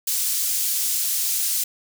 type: high-pass noise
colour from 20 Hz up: pink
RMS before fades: -23 dBFS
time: 0.07-1.64 s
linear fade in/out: 5 ms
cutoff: 6700 Hz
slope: 12 dB/octave
effects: none